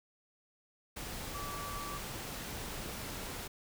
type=tone in noise; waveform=sine; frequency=1155 Hz; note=D6; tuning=29 cents flat; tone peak=-42 dBFS; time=1.34-1.98 s; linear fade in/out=10 ms; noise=pink; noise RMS=-42 dBFS; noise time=0.96-3.48 s; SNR=-3 dB; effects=none